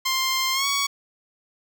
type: tone with pitch glide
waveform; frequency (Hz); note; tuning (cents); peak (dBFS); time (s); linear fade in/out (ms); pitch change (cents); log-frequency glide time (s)
10% pulse; 1052 to 1121; C6 to C#6; +9 to +19; -13; 0.05-0.87; 10; +110; 0.53-0.66
effects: none